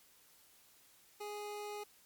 25% pulse tone, 415.3 Hz, G#4, in tune, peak -38 dBFS, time 1.2-1.84 s, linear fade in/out 10 ms, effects white hiss -65 dBFS RMS until 2.05 s + MP3 96 kbps

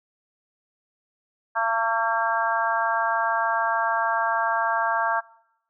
harmonic tone with a mistuned harmonic, 226.7 Hz, A#3, 48 cents flat, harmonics 3 / 4 / 5 / 6 / 7, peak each -28 / -25 / -27 / -29 / -27 dBFS, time 1.55-5.21 s, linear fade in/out 20 ms, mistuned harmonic 7, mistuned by +18 cents, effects noise-tail reverb RT60 0.8 s tail -22 dB re dry

